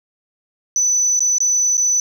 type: tone with dropouts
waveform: sine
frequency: 5990 Hz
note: F#8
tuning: 20 cents sharp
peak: -12 dBFS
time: 0.76-2 s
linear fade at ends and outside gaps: 1 ms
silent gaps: 1.193-1.205 / 1.383-1.404 / 1.77-1.778 s
effects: tanh soft clip ceiling -10 dBFS + 9-bit